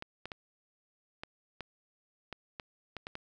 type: clicks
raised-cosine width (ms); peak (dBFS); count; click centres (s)
0.3; -24; 10; 0.024 / 0.256 / 0.318 / 1.235 / 1.607 / 2.327 / 2.598 / 2.967 / 3.069 / 3.154
effects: none